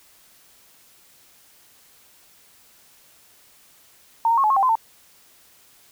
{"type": "tone with pitch steps", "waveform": "sine", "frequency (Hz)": [913, 926, 1089, 855, 1083, 784, 1026, 898], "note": ["A#5", "A#5", "C#6", "A5", "C#6", "G5", "C6", "A5"], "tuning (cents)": [-36, -12, -31, -50, -41, 0, -34, 35], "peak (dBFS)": -15, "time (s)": [4.25, 4.754], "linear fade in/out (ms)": 2, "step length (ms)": 63, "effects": ["white hiss -54 dBFS RMS until 5.91 s"]}